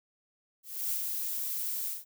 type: noise with ADSR envelope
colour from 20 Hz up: violet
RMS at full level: -31 dBFS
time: 0.63-2.05 s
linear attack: 290 ms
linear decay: 72 ms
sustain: -3 dB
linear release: 170 ms
effects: none